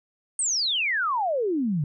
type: exponential sweep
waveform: sine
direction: down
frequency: 8900 to 138.59 Hz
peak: -22 dBFS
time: 0.39-1.84 s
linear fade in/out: 2 ms
effects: none